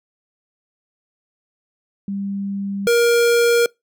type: tone pair in turn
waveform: sine / square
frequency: 198.3 / 471.6 Hz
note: G3 / A#4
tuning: +20 / +20 cents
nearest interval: octave + minor third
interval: 1500 cents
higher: second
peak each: -22 / -13 dBFS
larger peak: second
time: 2.08-2.87 / 2.87-3.66 s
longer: neither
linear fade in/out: 2 ms
effects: noise-tail reverb RT60 0.2 s tail -26 dB re dry

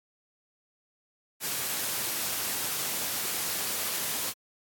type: noise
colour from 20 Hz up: white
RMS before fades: -31 dBFS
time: 1.4-4.34 s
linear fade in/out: 50 ms
effects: high-pass 100 Hz 12 dB/octave + AAC 64 kbps

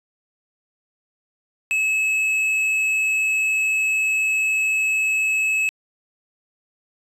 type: tone with tanh clipping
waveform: sine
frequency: 2587 Hz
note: E7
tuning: 33 cents flat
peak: -19 dBFS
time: 1.71-5.69 s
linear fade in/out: 0 ms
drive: 7 dB
effects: resampled to 32000 Hz

